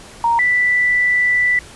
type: tone pair in turn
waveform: sine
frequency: 932.3 / 1975.5 Hz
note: A#5 / B6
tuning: 0 / 0 cents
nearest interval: octave + minor second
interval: 1300 cents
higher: second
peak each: -12 dBFS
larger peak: neither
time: 0.24-0.39 / 0.39-1.59 s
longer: second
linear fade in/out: 2 ms
effects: pink hiss -39 dBFS RMS until 1.75 s + resampled to 24000 Hz